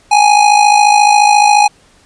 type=tone with amplitude modulation; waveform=square; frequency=830.6 Hz; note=G#5; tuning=in tune; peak=-3 dBFS; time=0.11-1.68 s; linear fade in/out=10 ms; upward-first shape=sine; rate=54.3 Hz; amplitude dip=65%; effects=pink hiss -48 dBFS RMS until 2.05 s + resampled to 22050 Hz